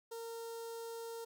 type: tone with notch filter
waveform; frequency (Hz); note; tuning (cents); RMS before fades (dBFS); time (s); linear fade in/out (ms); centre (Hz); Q
sawtooth; 460; A#4; -23; -45; 0.11-1.25; 10; 2200; 0.62
effects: none